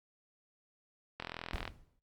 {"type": "click train", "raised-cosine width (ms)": 0.3, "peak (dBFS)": -23, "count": 21, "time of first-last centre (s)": [1.2, 1.677], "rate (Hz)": 41.9}
{"type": "noise with exponential decay", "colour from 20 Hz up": "brown", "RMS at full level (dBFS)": -37, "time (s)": [1.53, 1.99], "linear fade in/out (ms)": 2, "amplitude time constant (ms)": 99}
{"effects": ["noise-tail reverb RT60 0.2 s tail -17 dB re dry", "Opus 48 kbps"]}